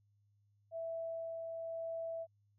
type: tone with tremolo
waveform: sine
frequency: 659.3 Hz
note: E5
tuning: in tune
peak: -38 dBFS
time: 0.71-2.27 s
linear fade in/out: 50 ms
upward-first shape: sine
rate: 0.99 Hz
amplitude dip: 25%
effects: added 102 Hz sine -70 dBFS peak until 2.58 s